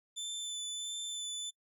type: tone with vibrato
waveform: 25% pulse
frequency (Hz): 3520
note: A7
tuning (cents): 0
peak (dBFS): -33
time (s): 0.16-1.51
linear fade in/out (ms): 20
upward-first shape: sine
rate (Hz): 1.5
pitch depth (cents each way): 14
effects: noise-tail reverb RT60 0.1 s tail -26 dB re dry